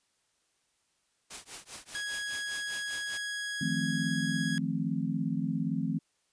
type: noise with tremolo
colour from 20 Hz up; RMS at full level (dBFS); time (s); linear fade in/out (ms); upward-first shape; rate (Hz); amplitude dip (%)
white; -40; 1.3-3.18; 10; triangle; 5; 100
type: tone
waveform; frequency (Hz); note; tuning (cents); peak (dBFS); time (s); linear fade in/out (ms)
sawtooth; 1661.2; G#6; 0; -30; 1.95-4.58; 0
type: chord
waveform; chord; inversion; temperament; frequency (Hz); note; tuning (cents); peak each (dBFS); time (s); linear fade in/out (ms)
sine; F dominant seventh; third; just; 157.15 / 174.61 / 218.3 / 261.9; Eb3 / F3 / A3 / C4; +18 / 0 / -13 / +2; -34; 3.61-5.99; 5
effects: white hiss -74 dBFS RMS until 6.32 s + resampled to 22050 Hz